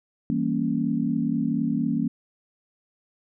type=chord; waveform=sine; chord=E diminished seventh; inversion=none; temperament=equal; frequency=164.81 / 196 / 233.1 / 277.2 Hz; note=E3 / G3 / Bb3 / Db4; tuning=0 / 0 / 0 / 0 cents; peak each=-29 / -30 / -25 / -27 dBFS; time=0.3-2.08 s; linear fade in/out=0 ms; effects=none